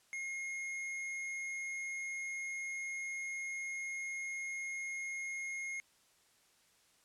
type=tone with hard clipping; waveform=sine; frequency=2148 Hz; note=C7; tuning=45 cents sharp; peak=-40 dBFS; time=0.13-5.8 s; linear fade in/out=0 ms; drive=9 dB; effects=white hiss -69 dBFS RMS until 7.04 s + low-pass 10000 Hz 12 dB/octave